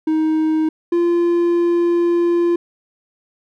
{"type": "tone pair in turn", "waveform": "triangle", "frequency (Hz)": [314.3, 344.7], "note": ["D#4", "F4"], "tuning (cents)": [18, -23], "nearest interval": "major second", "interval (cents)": 159, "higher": "second", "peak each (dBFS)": [-12, -11], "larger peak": "second", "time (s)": [[0.07, 0.69], [0.92, 2.56]], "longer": "second", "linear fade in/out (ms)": 5, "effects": []}